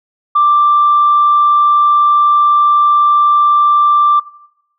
sine tone, 1178 Hz, D6, 5 cents sharp, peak -6 dBFS, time 0.35-4.2 s, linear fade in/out 10 ms, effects noise-tail reverb RT60 0.8 s tail -19 dB re dry + tanh soft clip ceiling -2 dBFS

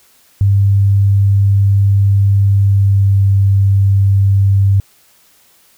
sine tone with pitch glide, 99.4 to 98.43 Hz, G2 to G2, +25 to +8 cents, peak -7 dBFS, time 0.41-4.8 s, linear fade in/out 0 ms, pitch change -17 cents, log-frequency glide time 2.54-3.21 s, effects white hiss -50 dBFS RMS until 5.77 s

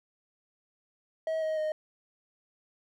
triangle tone with pitch steps, 640 / 629.4 / 618.9 Hz, D#5 / D#5 / D#5, +49 / +20 / -9 cents, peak -26 dBFS, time 1.27-1.72 s, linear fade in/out 2 ms, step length 150 ms, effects none

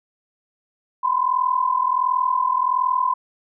sine tone pair together, 996.6 / 1038 Hz, B5 / C6, +15 / -14 cents, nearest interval minor second, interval 71 cents, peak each -20 dBFS, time 1.03-3.14 s, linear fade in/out 10 ms, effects none

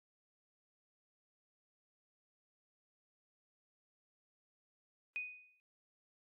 sine tone with exponential decay, 2489 Hz, D#7, in tune, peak -35 dBFS, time 5.16-5.6 s, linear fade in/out 0 ms, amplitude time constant 95 ms, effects AAC 32 kbps

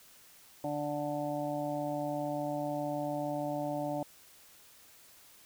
harmonic tone, 146.83 Hz, D3, in tune, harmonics 1 / 2 / 4 / 5 / 6, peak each -42 / -37 / -36 / -39 / -43 dBFS, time 0.64-4.03 s, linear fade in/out 2 ms, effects white hiss -58 dBFS RMS until 5.45 s

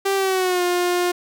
sawtooth tone with pitch glide, 391.7 to 355.1 Hz, G4 to F4, -1 to +29 cents, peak -14 dBFS, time 0.05-1.12 s, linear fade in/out 10 ms, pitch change -170 cents, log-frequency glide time 0.15-0.63 s, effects none

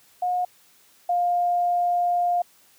sine tone pair in turn, 720 / 704.8 Hz, F#5 / F5, -47 / +16 cents, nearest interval unison, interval 37 cents, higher first, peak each -21 / -19 dBFS, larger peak second, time 0.22-0.45 / 1.09-2.42 s, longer second, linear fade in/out 5 ms, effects white hiss -57 dBFS RMS until 2.78 s + high-pass 80 Hz 12 dB/octave

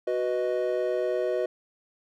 triangle chord, B major, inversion second, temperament equal, 370 / 493.9 / 622.3 Hz, F#4 / B4 / D#5, 0 / 0 / 0 cents, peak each -27 dBFS, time 0.07-1.46 s, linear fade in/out 5 ms, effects none

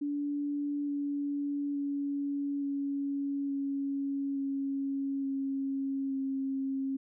sine tone with pitch steps, 288.7 / 285.9 / 283.1 / 280.3 / 277.6 / 274.9 / 272.2 / 269.5 Hz, D4 / D4 / C#4 / C#4 / C#4 / C#4 / C#4 / C#4, -30 / -46 / +37 / +19 / +3 / -14 / -31 / -49 cents, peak -30 dBFS, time 0.01-6.97 s, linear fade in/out 10 ms, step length 870 ms, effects none

